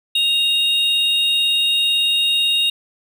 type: tone pair together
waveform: triangle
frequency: 2801 / 3739 Hz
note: F7 / A#7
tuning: +4 / +4 cents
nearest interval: perfect fourth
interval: 500 cents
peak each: -17 / -15 dBFS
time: 0.15-2.7 s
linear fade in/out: 5 ms
effects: none